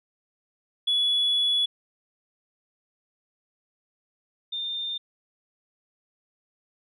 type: tone pair in turn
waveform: sine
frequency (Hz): 3400 / 3612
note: G#7 / A7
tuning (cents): +40 / +45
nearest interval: minor second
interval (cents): 105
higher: second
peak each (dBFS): -19 / -28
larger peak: first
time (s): 0.87-1.66 / 4.52-4.98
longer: first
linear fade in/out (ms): 10
effects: tanh soft clip ceiling -17 dBFS